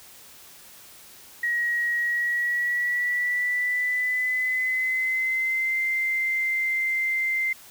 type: tone with pitch glide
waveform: sine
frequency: 1900 to 2084 Hz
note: A#6 to C7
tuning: +33 to -7 cents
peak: -22 dBFS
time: 1.43-7.53 s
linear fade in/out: 5 ms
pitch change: +160 cents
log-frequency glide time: 1.98-5.81 s
effects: white hiss -48 dBFS RMS until 7.7 s